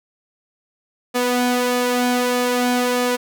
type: tone with flanger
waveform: sawtooth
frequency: 246.9 Hz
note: B3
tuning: in tune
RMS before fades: -19 dBFS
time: 1.14-3.17 s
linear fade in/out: 20 ms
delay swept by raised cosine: 1.7 to 2.8 ms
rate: 1.6 Hz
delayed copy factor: +0.55
effects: none